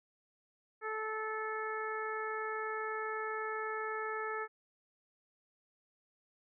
harmonic tone, 436 Hz, A4, 16 cents flat, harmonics 1 / 2 / 3 / 4 / 5, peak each -40 / -44 / -40 / -42 / -48 dBFS, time 0.81-4.48 s, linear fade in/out 50 ms, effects none

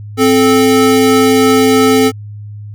square tone pair together, 261.6 / 435 Hz, C4 / A4, 0 / -20 cents, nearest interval major sixth, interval 880 cents, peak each -10 dBFS, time 0.17-2.12 s, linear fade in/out 50 ms, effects added 104 Hz sine -25 dBFS peak until 2.74 s

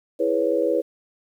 sine chord, C# minor seventh, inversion first, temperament equal, 329.6 / 415.3 / 493.9 / 554.4 Hz, E4 / G#4 / B4 / C#5, 0 / 0 / 0 / 0 cents, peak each -25 / -26 / -22 / -24 dBFS, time 0.19-0.82 s, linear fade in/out 20 ms, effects 9-bit

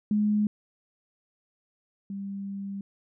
sine tone pair in turn, 209.8 / 197.78 Hz, G#3 / G3, +18 / +16 cents, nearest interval minor second, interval 102 cents, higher first, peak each -21 / -32 dBFS, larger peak first, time 0.11-0.47 / 2.1-2.81 s, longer second, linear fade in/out 2 ms, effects none

